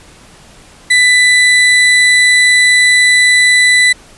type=tone; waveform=35% pulse; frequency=1989 Hz; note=B6; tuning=12 cents sharp; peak=-4 dBFS; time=0.9-3.93 s; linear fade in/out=10 ms; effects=pink hiss -40 dBFS RMS until 4.17 s + resampled to 24000 Hz